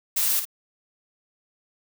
blue noise with echo, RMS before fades -23 dBFS, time 0.16-0.4 s, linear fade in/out 10 ms, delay 54 ms, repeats 1, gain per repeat -8 dB, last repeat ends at 0.454 s, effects none

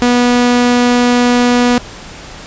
sawtooth tone, 244 Hz, B3, 21 cents flat, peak -4 dBFS, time 0.02-1.78 s, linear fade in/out 0 ms, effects pink hiss -31 dBFS RMS until 2.46 s + resampled to 16000 Hz

